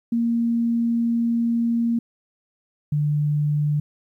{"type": "tone pair in turn", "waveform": "sine", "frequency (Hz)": [233.1, 148.16], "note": ["A#3", "D3"], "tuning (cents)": [0, 16], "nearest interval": "minor sixth", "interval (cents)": 784, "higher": "first", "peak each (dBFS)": -18, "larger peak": "neither", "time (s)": [[0.12, 1.99], [2.92, 3.8]], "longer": "first", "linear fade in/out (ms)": 5, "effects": ["10-bit"]}